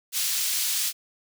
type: high-pass noise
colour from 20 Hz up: pink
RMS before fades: -26 dBFS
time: 0.12-0.93 s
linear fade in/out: 50 ms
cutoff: 3900 Hz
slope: 12 dB/octave
effects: none